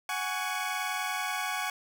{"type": "chord", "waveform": "20% pulse", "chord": "F# suspended second", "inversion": "none", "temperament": "equal with one note detuned", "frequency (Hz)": [740, 830.6, 1120.3], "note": ["F#5", "G#5", "C#6"], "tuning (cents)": [0, 0, 18], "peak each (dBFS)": -30, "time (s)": [0.09, 1.7], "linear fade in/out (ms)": 2, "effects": []}